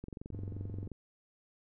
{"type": "click train", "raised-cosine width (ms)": 3, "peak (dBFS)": -30, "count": 21, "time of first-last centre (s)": [0.04, 0.917], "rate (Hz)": 22.8}
{"type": "tone", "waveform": "triangle", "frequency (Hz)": 97.2, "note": "G2", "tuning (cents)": -14, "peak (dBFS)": -37, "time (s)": [0.32, 0.88], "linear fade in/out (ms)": 10}
{"effects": []}